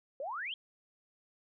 sine exponential sweep, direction up, 512 to 3322 Hz, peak -36 dBFS, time 0.2-0.54 s, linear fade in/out 2 ms, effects none

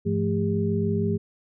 sine tone cluster, 101.6 / 170.4 / 216.8 / 401.8 Hz, G#2 / F3 / A3 / G4, -38 / -42 / -25 / +43 cents, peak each -27 dBFS, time 0.05-1.18 s, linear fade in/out 20 ms, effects none

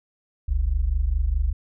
sine tone pair together, 43.8 / 68.6 Hz, F1 / C#2, +6 / -17 cents, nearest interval minor sixth, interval 777 cents, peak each -22 dBFS, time 0.48-1.53 s, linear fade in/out 10 ms, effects none

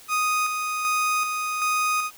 30% pulse tone with tremolo, 1244.5 Hz, D#6, in tune, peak -18 dBFS, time 0.08-2.11 s, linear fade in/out 50 ms, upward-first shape square, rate 1.3 Hz, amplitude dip 40%, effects white hiss -48 dBFS RMS until 2.17 s

